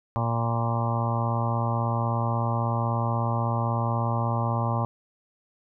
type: harmonic tone with a mistuned harmonic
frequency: 116.3 Hz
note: A#2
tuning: 4 cents flat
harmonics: 1 / 2 / 3 / 4 / 5 / 6 / 7 / 8 / 9 / 10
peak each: -25 / -33 / -40 / -41 / -34 / -37 / -33 / -35 / -33 / -37 dBFS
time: 0.16-4.85 s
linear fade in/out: 0 ms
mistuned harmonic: 8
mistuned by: +28 cents
effects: none